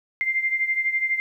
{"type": "beating tone pair", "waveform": "sine", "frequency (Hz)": [2093, 2105], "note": ["C7", "C7"], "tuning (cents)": [0, 10], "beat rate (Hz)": 12, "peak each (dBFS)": [-22, -27], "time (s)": [0.21, 1.2], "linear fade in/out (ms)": 0, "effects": ["10-bit"]}